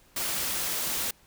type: noise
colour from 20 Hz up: white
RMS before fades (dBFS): -30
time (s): 0.16-1.11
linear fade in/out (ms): 5
effects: pink hiss -60 dBFS RMS until 1.26 s